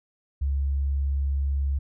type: tone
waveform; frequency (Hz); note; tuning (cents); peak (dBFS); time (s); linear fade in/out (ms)
sine; 69.3; C#2; 0; -22; 0.41-1.79; 10
effects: none